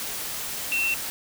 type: tone in noise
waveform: sine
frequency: 2700 Hz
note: E7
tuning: 41 cents sharp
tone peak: -22 dBFS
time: 0.72-0.94 s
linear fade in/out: 0 ms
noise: white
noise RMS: -32 dBFS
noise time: 0-1.1 s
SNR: +7 dB
effects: none